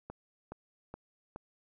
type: click train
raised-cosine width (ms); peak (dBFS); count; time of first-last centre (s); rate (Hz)
1; -28; 4; 0.1-1.361; 2.38
effects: none